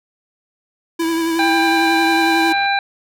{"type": "tone with vibrato", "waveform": "square", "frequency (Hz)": 329.6, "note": "E4", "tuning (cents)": 0, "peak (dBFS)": -17, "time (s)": [0.99, 2.53], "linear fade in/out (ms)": 10, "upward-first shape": "triangle", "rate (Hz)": 11, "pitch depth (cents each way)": 34}
{"type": "click train", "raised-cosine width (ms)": 0.3, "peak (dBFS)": -20, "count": 123, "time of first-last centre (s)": [1.02, 2.66], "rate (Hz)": 74.4}
{"type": "harmonic tone", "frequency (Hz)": 795, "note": "G5", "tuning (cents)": 24, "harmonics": [1, 2, 3, 5], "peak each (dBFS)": [-17, -20, -22, -24], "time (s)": [1.39, 2.79], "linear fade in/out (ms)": 2}
{"effects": []}